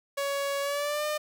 sawtooth tone with pitch glide, 560 to 603.7 Hz, C#5 to D5, +18 to +48 cents, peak -24 dBFS, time 0.17-1.18 s, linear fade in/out 10 ms, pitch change +130 cents, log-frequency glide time 0.61-1.06 s, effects none

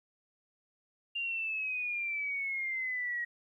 sine exponential sweep, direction down, 2800 to 1895 Hz, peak -32 dBFS, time 1.15-3.25 s, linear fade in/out 10 ms, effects 12-bit

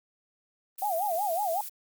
violet noise, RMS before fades -38 dBFS, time 0.78-1.69 s, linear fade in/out 5 ms
sine tone with vibrato, 740 Hz, F#5, in tune, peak -26 dBFS, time 0.82-1.61 s, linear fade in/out 2 ms, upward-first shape sine, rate 5.4 Hz, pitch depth 230 cents each way
effects Opus 32 kbps

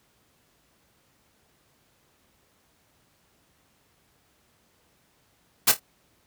white noise with echo, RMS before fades -17 dBFS, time 5.67-5.72 s, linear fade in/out 10 ms, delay 26 ms, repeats 3, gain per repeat -11 dB, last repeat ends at 5.798 s, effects pink hiss -65 dBFS RMS until 6.26 s + high-pass 60 Hz 12 dB/octave

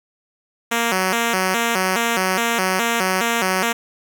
5% pulse tone with vibrato, 208.7 Hz, G#3, 9 cents sharp, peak -6 dBFS, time 0.71-3.73 s, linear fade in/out 10 ms, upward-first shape square, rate 2.4 Hz, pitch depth 190 cents each way, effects none

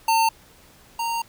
square tone pair in turn, 900 / 925.8 Hz, A5 / A#5, +39 / -12 cents, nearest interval unison, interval 49 cents, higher second, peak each -17 / -24 dBFS, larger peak first, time 0.08-0.29 / 0.99-1.22 s, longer second, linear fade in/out 5 ms, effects pink hiss -52 dBFS RMS until 1.28 s

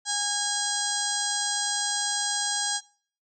harmonic tone with a mistuned harmonic, 819 Hz, G#5, 24 cents flat, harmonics 1 / 2 / 4 / 5 / 6 / 7 / 8 / 9 / 10, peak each -34 / -34 / -34 / -34 / -34 / -34 / -34 / -34 / -34 dBFS, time 0.05-2.81 s, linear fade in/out 50 ms, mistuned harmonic 9, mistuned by +52 cents, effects noise-tail reverb RT60 0.5 s tail -23 dB re dry

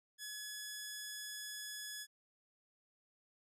10% pulse tone, 1696 Hz, G#6, 36 cents sharp, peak -35 dBFS, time 0.18-2.07 s, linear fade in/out 50 ms, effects none

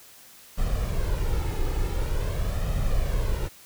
brown noise with flanger, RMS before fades -25 dBFS, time 0.57-3.49 s, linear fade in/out 20 ms, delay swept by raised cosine 1.6 to 2.37 ms, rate 0.46 Hz, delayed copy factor +0.6, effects white hiss -50 dBFS RMS until 3.65 s

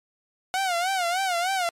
sawtooth tone with vibrato, 729 Hz, F#5, 26 cents flat, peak -19 dBFS, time 0.54-1.69 s, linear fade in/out 0 ms, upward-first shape sine, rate 3.3 Hz, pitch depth 120 cents each way, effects low-pass 11000 Hz 12 dB/octave + MP3 96 kbps

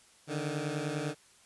15% pulse beating tone pair, 144.7 / 154.7 Hz, D3 / D#3, -25 / -10 cents, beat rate 10 Hz, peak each -29 dBFS, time 0.27-1.15 s, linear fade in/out 50 ms, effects white hiss -61 dBFS RMS until 1.45 s + resampled to 24000 Hz

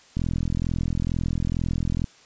click train, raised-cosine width 5 ms, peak -13 dBFS, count 80, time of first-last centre 0.17-2.042 s, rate 42.2 Hz, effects white hiss -53 dBFS RMS until 2.25 s + resampled to 16000 Hz

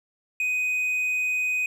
triangle tone, 2500 Hz, D#7, 8 cents sharp, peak -21 dBFS, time 0.4-1.66 s, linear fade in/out 2 ms, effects none

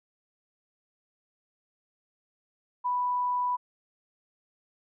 sine tone, 987.8 Hz, B5, in tune, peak -25 dBFS, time 2.84-3.57 s, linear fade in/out 20 ms, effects none

